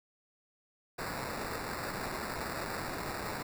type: noise with sample-and-hold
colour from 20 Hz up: white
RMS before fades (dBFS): -38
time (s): 0.98-3.43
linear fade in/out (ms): 10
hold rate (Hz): 3150
effects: none